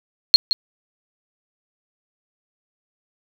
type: tone with echo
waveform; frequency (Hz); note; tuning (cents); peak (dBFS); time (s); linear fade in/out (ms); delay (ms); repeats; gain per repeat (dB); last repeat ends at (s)
sine; 4261; C8; +31; -4; 0.34-0.36; 0; 170; 1; -11; 0.53
effects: none